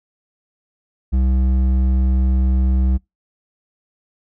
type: tone with hard clipping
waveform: sine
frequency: 64.3 Hz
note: C2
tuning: 30 cents flat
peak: -15 dBFS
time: 1.12-2.98 s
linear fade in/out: 20 ms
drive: 8 dB
effects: noise-tail reverb RT60 0.2 s tail -26 dB re dry